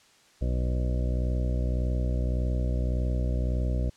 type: harmonic tone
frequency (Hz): 61.74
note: B1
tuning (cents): 0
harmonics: 1 / 2 / 3 / 4 / 5 / 6 / 8 / 9 / 10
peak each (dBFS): -25 / -32 / -38 / -39 / -42 / -44 / -42 / -44 / -43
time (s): 0.41-3.9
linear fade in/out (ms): 10
effects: white hiss -59 dBFS RMS until 3.96 s + low-pass 7000 Hz 12 dB/octave